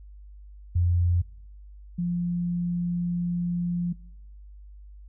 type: tone pair in turn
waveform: sine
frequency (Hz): 87.31 / 174.62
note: F2 / F3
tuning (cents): 0 / 0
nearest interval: octave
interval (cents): 1200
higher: second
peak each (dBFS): -19 / -24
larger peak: first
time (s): 0.75-1.22 / 1.98-3.93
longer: second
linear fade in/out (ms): 10
effects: noise-tail reverb RT60 0.8 s tail -24 dB re dry + added 50 Hz sine -43 dBFS peak until 5.08 s